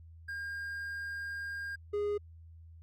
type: tone pair in turn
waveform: triangle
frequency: 1611 / 412.2 Hz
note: G6 / G#4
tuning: +47 / -13 cents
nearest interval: 2 octaves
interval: 2360 cents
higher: first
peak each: -35 / -28 dBFS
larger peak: second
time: 0.28-1.76 / 1.93-2.18 s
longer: first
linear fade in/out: 10 ms
effects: added 82 Hz sine -50 dBFS peak until 2.82 s + Opus 48 kbps